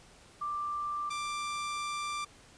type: tone pair in turn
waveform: sine / sawtooth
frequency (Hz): 1180 / 1180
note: D6 / D6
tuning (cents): +8 / +8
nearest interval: unison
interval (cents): 0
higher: neither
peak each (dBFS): -32 / -30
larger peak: second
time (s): 0.41-1.1 / 1.1-2.25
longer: second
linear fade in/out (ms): 10
effects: pink hiss -57 dBFS RMS until 2.57 s + resampled to 22050 Hz